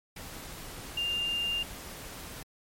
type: tone in noise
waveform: sine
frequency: 2800 Hz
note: F7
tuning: 4 cents sharp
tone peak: -28 dBFS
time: 0.97-1.63 s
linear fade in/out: 5 ms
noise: pink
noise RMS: -43 dBFS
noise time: 0.16-2.43 s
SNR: +12 dB
effects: MP3 64 kbps